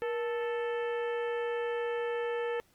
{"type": "harmonic tone with a mistuned harmonic", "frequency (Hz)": 439.7, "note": "A4", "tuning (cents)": -1, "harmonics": [1, 2, 3, 4, 5, 6, 7], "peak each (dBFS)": [-31, -41, -45, -42, -49, -49, -52], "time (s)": [0.02, 2.6], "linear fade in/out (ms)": 0, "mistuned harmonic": 1, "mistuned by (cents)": 130, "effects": ["pink hiss -67 dBFS RMS until 2.74 s", "Opus 32 kbps"]}